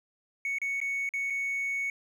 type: tone with dropouts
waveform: triangle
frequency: 2220 Hz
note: C#7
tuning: 2 cents sharp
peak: -26 dBFS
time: 0.45-1.9 s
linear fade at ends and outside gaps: 2 ms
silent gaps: 0.585-0.616 / 0.803-0.814 / 1.091-1.137 / 1.301-1.304 s
effects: tanh soft clip ceiling -23 dBFS